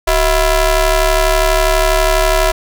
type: ring-modulated tone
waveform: sawtooth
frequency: 340.1 Hz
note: F4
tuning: 46 cents flat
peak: -3 dBFS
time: 0.07-2.52 s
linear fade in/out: 10 ms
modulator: 304 Hz
effects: none